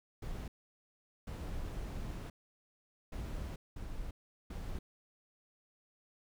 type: noise bursts at uneven times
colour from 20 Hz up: brown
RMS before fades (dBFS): -41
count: 5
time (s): 0.22-0.48 / 1.27-2.3 / 3.12-3.56 / 3.76-4.11 / 4.5-4.79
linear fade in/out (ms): 5
effects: none